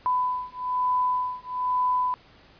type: beating tone pair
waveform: sine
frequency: 1000 / 1001.1 Hz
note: B5 / B5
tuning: +21 / +23 cents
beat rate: 1.1 Hz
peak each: -26 dBFS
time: 0.06-2.14 s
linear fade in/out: 0 ms
effects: pink hiss -54 dBFS RMS until 2.59 s + resampled to 11025 Hz